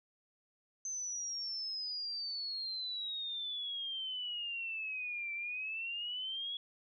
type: exponential two-way sweep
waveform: sine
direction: down then up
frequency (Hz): 6230 to 2331 to 3369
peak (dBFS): -37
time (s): 0.85-6.57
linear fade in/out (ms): 2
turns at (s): 5.33
effects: none